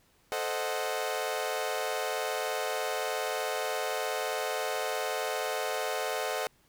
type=chord; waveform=sawtooth; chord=A diminished seventh; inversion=none; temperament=equal; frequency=440 / 523.3 / 622.3 / 740 Hz; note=A4 / C5 / Eb5 / Gb5; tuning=0 / 0 / 0 / 0 cents; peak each=-32 dBFS; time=0.32-6.47 s; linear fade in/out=0 ms; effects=pink hiss -66 dBFS RMS until 6.68 s